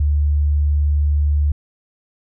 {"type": "tone", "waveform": "sine", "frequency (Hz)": 73.42, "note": "D2", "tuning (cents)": 0, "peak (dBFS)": -13, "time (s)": [0, 1.52], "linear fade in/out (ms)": 5, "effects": []}